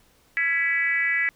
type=tone with frequency modulation; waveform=sine; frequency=1975.5 Hz; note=B6; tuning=in tune; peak=-20 dBFS; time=0.37-1.29 s; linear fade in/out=0 ms; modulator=307 Hz; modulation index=0.99; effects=pink hiss -60 dBFS RMS until 1.35 s